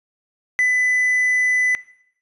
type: tone with hard clipping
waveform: sine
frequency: 2000 Hz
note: B6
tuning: 21 cents sharp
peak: -15 dBFS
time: 0.59-1.75 s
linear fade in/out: 0 ms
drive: 2 dB
effects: noise-tail reverb RT60 0.7 s tail -19 dB re dry + resampled to 32000 Hz